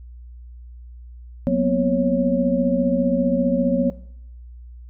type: tone cluster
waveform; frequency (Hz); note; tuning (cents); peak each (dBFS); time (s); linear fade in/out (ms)
sine; 182.8 / 236.9 / 251.9 / 551; F#3 / A#3 / B3 / C#5; -21 / +28 / +34 / -11; -22; 1.47-3.9; 0
effects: noise-tail reverb RT60 0.7 s tail -18 dB re dry + added 60 Hz sine -37 dBFS peak until 4.89 s